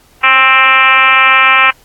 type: tone with frequency modulation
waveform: sine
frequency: 1840 Hz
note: A#6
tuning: 23 cents flat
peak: -4 dBFS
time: 0.23-1.71 s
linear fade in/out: 10 ms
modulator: 261 Hz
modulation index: 3.3
effects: pink hiss -47 dBFS RMS until 1.84 s + AAC 64 kbps